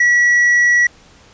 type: tone with hard clipping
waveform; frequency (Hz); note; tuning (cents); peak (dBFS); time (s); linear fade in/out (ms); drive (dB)
triangle; 1935; B6; -36; -10; 0-0.87; 5; 6
effects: pink hiss -46 dBFS RMS until 1.33 s + resampled to 16000 Hz